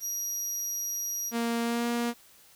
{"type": "tone", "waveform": "35% pulse", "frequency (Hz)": 5750, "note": "F8", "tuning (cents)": 50, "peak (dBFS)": -28, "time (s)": [0, 1.33], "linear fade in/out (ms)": 50}
{"type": "tone with pitch glide", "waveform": "sawtooth", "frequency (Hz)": [233.1, 237.2], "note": ["A#3", "A#3"], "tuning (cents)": [0, 30], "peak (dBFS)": -23, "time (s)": [1.31, 2.14], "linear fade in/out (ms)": 50, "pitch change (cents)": 30, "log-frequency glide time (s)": [1.62, 1.87]}
{"effects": ["white hiss -57 dBFS RMS until 2.55 s"]}